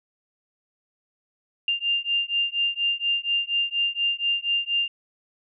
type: beating tone pair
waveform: sine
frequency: 2794 / 2798.2 Hz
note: F7 / F7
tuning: 0 / +3 cents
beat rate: 4.2 Hz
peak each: -25 dBFS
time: 1.68-4.88 s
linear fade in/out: 2 ms
effects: none